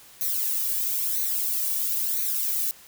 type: noise with flanger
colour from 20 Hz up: violet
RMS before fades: -26 dBFS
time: 0.21-2.71 s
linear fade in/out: 0 ms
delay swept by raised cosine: 0.48 to 1.78 ms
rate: 1 Hz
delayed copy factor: +0.8
effects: white hiss -50 dBFS RMS until 2.87 s